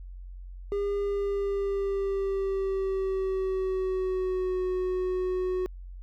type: tone with pitch glide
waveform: triangle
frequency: 403.9 to 368.2 Hz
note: G#4 to F#4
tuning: -48 to -8 cents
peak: -24 dBFS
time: 0.72-5.66 s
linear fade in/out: 0 ms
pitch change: -160 cents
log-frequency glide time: 0.99-4.62 s
effects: added 45 Hz sine -39 dBFS peak until 6.02 s